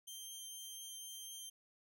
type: tone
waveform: 15% pulse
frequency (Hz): 3151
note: G7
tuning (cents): +8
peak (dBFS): -40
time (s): 0.07-1.5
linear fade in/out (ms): 10
effects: none